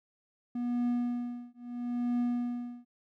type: tone with tremolo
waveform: triangle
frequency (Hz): 242.2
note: B3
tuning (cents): -34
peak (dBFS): -24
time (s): 0.55-2.85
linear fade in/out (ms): 5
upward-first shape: triangle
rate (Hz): 0.76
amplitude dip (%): 100
effects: none